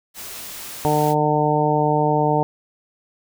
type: noise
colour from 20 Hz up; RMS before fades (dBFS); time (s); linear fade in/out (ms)
white; -34; 0.14-1.15; 50
type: harmonic tone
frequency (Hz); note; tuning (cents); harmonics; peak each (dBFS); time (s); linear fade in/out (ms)
150.4; D3; +42; 1 / 2 / 3 / 4 / 5 / 6; -22 / -24 / -22 / -24 / -22 / -22; 0.85-2.43; 0
effects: none